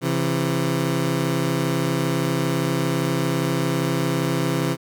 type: tone pair together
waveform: 20% pulse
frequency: 135.2 / 167.75 Hz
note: C#3 / E3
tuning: -43 / +31 cents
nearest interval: major third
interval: 374 cents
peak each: -18 / -18 dBFS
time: 0.01-4.77 s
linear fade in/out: 50 ms
effects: none